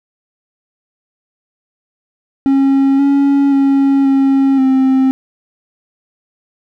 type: tone with pitch steps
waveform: triangle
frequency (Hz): 272.4 / 279.3 / 274.8 / 271.5 / 263.9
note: C#4 / C#4 / C#4 / C#4 / C4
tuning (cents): -30 / +13 / -15 / -36 / +15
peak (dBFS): -6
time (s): 2.46-5.11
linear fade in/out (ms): 0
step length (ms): 530
effects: none